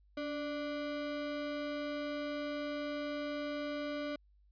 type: ring-modulated tone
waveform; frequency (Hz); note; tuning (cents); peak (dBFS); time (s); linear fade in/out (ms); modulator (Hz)
square; 440; A4; 0; -34; 0.17-4.16; 5; 152
effects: added 50 Hz sine -63 dBFS peak until 4.51 s + resampled to 11025 Hz